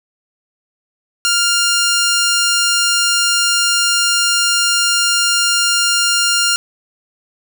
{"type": "tone", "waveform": "10% pulse", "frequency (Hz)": 1400, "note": "F6", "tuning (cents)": 4, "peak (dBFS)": -4, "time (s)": [1.25, 6.56], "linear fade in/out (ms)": 0, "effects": []}